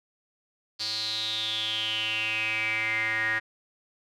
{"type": "tone with band-pass filter sweep", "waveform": "square", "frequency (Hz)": 110.1, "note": "A2", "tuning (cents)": 2, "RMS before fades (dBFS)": -29, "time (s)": [0.79, 3.4], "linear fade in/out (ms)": 20, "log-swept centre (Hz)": [4500, 1800], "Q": 9.4, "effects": []}